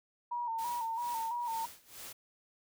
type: tone with vibrato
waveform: sine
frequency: 932.3 Hz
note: A#5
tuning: in tune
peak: -33 dBFS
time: 0.31-1.66 s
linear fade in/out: 10 ms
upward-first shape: square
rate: 3 Hz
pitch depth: 50 cents each way
type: noise with tremolo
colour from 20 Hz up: white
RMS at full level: -46 dBFS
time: 0.58-2.13 s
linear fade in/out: 10 ms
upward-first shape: sine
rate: 2.2 Hz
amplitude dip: 90%
effects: none